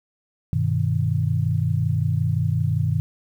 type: chord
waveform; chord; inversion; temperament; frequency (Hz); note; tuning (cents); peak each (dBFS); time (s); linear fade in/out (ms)
sine; G augmented; none; equal; 98 / 123.47 / 155.56; G2 / B2 / D#3; 0 / 0 / 0; -23; 0.53-3; 0
effects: 9-bit